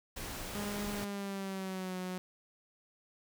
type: noise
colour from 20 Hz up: pink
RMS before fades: -42 dBFS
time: 0.16-1.05 s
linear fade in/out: 10 ms
type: tone with pitch glide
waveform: sawtooth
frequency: 204.8 to 183.51 Hz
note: G#3 to F#3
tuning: -24 to -14 cents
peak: -33 dBFS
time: 0.55-2.18 s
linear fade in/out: 0 ms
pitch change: -190 cents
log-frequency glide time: 0.94-1.97 s
effects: none